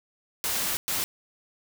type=noise bursts at uneven times; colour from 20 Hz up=white; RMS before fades=-28 dBFS; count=2; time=0.44-0.77 / 0.88-1.04 s; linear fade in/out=0 ms; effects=none